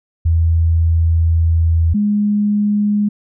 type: tone pair in turn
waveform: sine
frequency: 82.41 / 207.2 Hz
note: E2 / G#3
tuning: 0 / -4 cents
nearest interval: octave + major third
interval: 1596 cents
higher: second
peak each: -10 / -12 dBFS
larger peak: first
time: 0.25-1.94 / 1.94-3.09 s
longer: first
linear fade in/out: 10 ms
effects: none